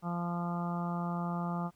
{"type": "harmonic tone", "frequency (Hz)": 173.1, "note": "F3", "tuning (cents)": -15, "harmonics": [1, 2, 3, 4, 5, 6, 7, 8], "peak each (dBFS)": [-33, -46, -48, -42, -42, -47, -42, -53], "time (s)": [0.02, 1.71], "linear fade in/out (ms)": 50, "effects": ["pink hiss -70 dBFS RMS until 1.75 s"]}